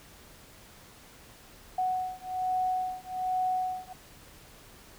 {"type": "beating tone pair", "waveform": "sine", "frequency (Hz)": [740, 741.2], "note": ["F#5", "F#5"], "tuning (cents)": [0, 3], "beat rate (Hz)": 1.2, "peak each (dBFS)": -31, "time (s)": [1.78, 3.93], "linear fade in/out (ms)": 5, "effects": ["pink hiss -53 dBFS RMS until 4.98 s"]}